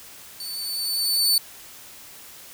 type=tone with level ramp; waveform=sawtooth; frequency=4505 Hz; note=C#8; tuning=27 cents sharp; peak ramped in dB=-29 to -13 dBFS; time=0.4-1.38 s; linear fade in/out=2 ms; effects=white hiss -44 dBFS RMS until 2.53 s